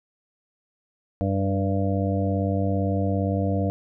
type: harmonic tone with a mistuned harmonic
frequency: 97.6 Hz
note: G2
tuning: 7 cents flat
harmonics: 1 / 2 / 3 / 5 / 6 / 7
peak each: -24 / -27 / -29 / -31 / -32 / -32 dBFS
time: 1.21-3.7 s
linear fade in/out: 0 ms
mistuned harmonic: 1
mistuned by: -26 cents
effects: none